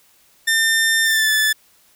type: tone with pitch glide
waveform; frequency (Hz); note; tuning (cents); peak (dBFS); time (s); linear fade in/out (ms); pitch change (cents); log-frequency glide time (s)
sawtooth; 1800 to 1744.7; A6 to A6; +39 to -15; -11; 0.47-1.53; 10; -54; 1.04-1.31
effects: white hiss -55 dBFS RMS until 1.95 s